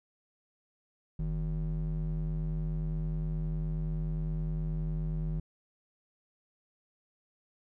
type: ring-modulated tone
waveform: triangle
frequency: 101.1 Hz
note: G#2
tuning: 46 cents flat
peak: -25 dBFS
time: 1.19-5.4 s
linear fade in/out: 5 ms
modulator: 56.3 Hz
effects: none